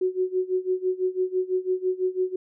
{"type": "tone with tremolo", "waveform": "sine", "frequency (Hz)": 370, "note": "F#4", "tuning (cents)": 0, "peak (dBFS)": -19, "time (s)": [0.01, 2.36], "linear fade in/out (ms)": 5, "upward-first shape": "sine", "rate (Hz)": 6, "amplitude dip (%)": 90, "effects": []}